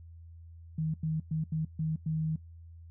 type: tone bursts at uneven times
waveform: sine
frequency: 157.8 Hz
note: D#3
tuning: 25 cents sharp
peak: -28 dBFS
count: 6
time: 0.78-0.94 / 1.03-1.2 / 1.31-1.44 / 1.52-1.65 / 1.79-1.96 / 2.06-2.36 s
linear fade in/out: 5 ms
effects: noise-tail reverb RT60 0.1 s tail -19 dB re dry + added 83 Hz sine -47 dBFS peak until 2.9 s